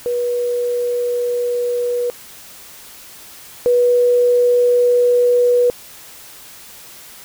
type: tone pair in turn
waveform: sine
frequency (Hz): 485.4 / 488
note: B4 / B4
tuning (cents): -30 / -21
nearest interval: unison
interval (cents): 9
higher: second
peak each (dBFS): -16 / -10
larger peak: second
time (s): 0.06-2.1 / 3.66-5.7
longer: neither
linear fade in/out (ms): 0
effects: white hiss -39 dBFS RMS until 7.24 s